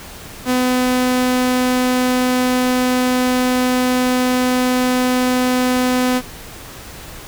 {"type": "tone", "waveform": "sawtooth", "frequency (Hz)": 252.1, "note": "B3", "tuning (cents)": 36, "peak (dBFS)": -10, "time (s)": [0.45, 6.22], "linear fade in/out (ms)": 50, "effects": ["pink hiss -35 dBFS RMS until 7.27 s"]}